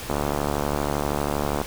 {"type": "click train", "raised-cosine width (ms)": 1, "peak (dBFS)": -10, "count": 111, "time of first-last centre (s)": [0.1, 1.615], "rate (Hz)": 72.6, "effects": ["pink hiss -35 dBFS RMS until 1.66 s"]}